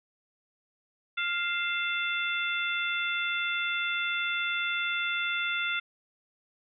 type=harmonic tone with a mistuned harmonic; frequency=698.5 Hz; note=F5; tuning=in tune; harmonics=2 / 3 / 4 / 5; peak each=-31 / -33 / -34 / -35 dBFS; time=1.17-5.8 s; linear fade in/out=10 ms; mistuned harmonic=4; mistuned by=-69 cents; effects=none